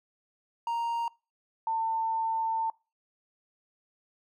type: tone pair in turn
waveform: triangle / sine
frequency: 932.3 / 897.7 Hz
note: A#5 / A5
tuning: 0 / +34 cents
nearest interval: minor second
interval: 66 cents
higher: first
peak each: -26 dBFS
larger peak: neither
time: 0.67-1.08 / 1.67-2.7 s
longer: second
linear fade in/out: 2 ms
effects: noise-tail reverb RT60 0.3 s tail -24 dB re dry

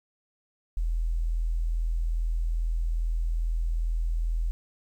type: tone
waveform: sine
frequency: 41.2 Hz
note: E1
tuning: in tune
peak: -24 dBFS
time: 0.77-4.51 s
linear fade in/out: 0 ms
effects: 10-bit

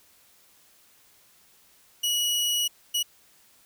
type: tone bursts at uneven times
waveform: sawtooth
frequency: 2918 Hz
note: F#7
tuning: 25 cents flat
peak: -20 dBFS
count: 2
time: 2.03-2.68 / 2.94-3.03 s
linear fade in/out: 10 ms
effects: white hiss -59 dBFS RMS until 3.65 s

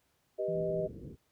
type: chord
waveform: sine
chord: G augmented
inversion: none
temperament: equal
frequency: 392 / 493.9 / 622.3 Hz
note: G4 / B4 / D#5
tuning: 0 / 0 / 0 cents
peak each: -35 / -38 / -33 dBFS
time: 0.38-0.88 s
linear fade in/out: 20 ms
type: tone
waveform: sine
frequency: 164.81 Hz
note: E3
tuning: in tune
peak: -38 dBFS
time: 0.48-0.86 s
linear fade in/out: 5 ms
type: low-pass noise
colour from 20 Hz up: pink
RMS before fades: -45 dBFS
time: 0.52-1.17 s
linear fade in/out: 50 ms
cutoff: 470 Hz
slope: 48 dB/octave
effects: pink hiss -74 dBFS RMS until 1.31 s + high-pass 60 Hz 12 dB/octave

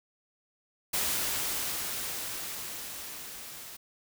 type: noise with level ramp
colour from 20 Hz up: white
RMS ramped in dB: -29 to -45 dBFS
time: 0.93-3.77 s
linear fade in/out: 10 ms
effects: none

